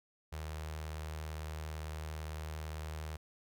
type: tone with notch filter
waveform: sawtooth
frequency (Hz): 77.78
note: D#2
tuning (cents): 0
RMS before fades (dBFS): -42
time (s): 0.32-3.17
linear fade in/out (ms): 10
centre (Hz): 250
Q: 0.83
effects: none